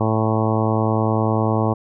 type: harmonic tone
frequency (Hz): 110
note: A2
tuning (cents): 0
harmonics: 1 / 2 / 3 / 4 / 5 / 6 / 7 / 8 / 9 / 10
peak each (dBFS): -20 / -23 / -25 / -26 / -27 / -28 / -28 / -29 / -30 / -30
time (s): 0-1.74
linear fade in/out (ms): 10
effects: none